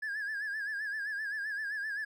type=tone with vibrato; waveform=triangle; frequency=1682 Hz; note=G#6; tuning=22 cents sharp; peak=-31 dBFS; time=0.02-2.05 s; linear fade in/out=10 ms; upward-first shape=sine; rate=7.7 Hz; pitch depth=86 cents each way; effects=tanh soft clip ceiling -28 dBFS